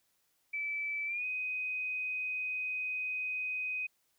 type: tone with pitch glide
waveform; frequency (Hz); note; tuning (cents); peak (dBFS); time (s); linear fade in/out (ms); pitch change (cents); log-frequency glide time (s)
sine; 2312 to 2507; D7 to D#7; -28 to +12; -33; 0.53-3.87; 10; +140; 1.06-1.25
effects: white hiss -75 dBFS RMS until 4.18 s